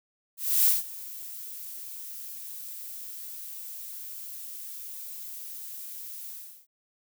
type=noise with ADSR envelope; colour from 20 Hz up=violet; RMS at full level=-20 dBFS; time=0.37-6.67 s; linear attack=290 ms; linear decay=170 ms; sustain=-20 dB; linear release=370 ms; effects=none